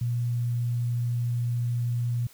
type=tone; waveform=sine; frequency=120 Hz; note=B2; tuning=49 cents flat; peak=-24 dBFS; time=0.01-2.27 s; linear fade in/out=5 ms; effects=white hiss -54 dBFS RMS until 2.33 s